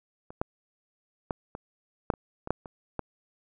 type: clicks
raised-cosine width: 1 ms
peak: -29 / -13 / -15 / -23 / -8 / -25 / -22 / -10 / -27 / -16 dBFS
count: 10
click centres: 0.305 / 0.415 / 1.308 / 1.551 / 2.102 / 2.138 / 2.474 / 2.506 / 2.658 / 2.993 s
effects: none